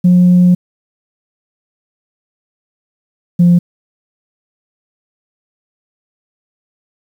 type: tone pair in turn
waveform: sine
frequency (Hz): 179 / 174.51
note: F3 / F3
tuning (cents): +43 / -1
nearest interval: unison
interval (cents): 44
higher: first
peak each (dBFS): -3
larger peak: neither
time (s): 0.04-0.55 / 3.39-3.59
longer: first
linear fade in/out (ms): 10
effects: tanh soft clip ceiling -2 dBFS + 7-bit